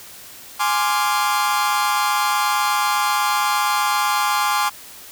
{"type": "chord", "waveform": "40% pulse", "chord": "D half-diminished seventh", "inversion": "second", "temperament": "equal", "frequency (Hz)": [830.6, 1046.5, 1174.7, 1396.9], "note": ["Ab5", "C6", "D6", "F6"], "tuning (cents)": [0, 0, 0, 0], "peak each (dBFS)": [-21, -21, -22, -25], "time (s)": [0.59, 4.7], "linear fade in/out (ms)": 20, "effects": ["white hiss -40 dBFS RMS until 5.11 s"]}